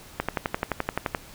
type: click train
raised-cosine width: 0.5 ms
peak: -9 dBFS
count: 12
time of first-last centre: 0.2-1.148 s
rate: 11.6 Hz
effects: pink hiss -47 dBFS RMS until 1.34 s